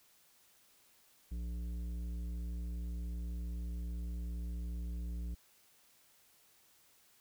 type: tone with tanh clipping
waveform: sine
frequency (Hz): 58.7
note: A#1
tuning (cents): +13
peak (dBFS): -39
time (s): 1.31-5.35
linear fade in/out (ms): 10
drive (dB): 11
effects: white hiss -67 dBFS RMS until 7.2 s